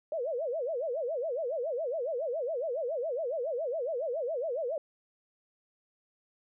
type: tone with vibrato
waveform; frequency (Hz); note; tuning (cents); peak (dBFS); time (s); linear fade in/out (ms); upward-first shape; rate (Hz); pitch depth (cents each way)
sine; 560; C#5; +18; -30; 0.12-4.78; 2; sine; 7.2; 300
effects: none